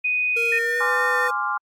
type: tone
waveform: sine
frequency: 2489 Hz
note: D#7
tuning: in tune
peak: -19 dBFS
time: 0.04-0.59 s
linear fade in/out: 10 ms
type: tone with pitch glide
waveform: square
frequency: 466.2 to 496.8 Hz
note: A#4 to B4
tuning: 0 to +10 cents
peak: -27 dBFS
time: 0.36-1.31 s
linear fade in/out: 10 ms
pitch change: +110 cents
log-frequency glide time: 0.59-0.91 s
type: tone with vibrato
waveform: sine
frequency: 1815 Hz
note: A#6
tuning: 47 cents flat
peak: -21 dBFS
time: 0.52-1.28 s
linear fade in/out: 5 ms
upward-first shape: sine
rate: 4.2 Hz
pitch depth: 12 cents each way
type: chord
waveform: sine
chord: D half-diminished seventh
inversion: second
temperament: equal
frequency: 830.6 / 1046.5 / 1174.7 / 1396.9 Hz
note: Ab5 / C6 / D6 / F6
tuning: 0 / 0 / 0 / 0 cents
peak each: -29 / -27 / -27 / -26 dBFS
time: 0.8-1.58 s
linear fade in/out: 10 ms
effects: AAC 64 kbps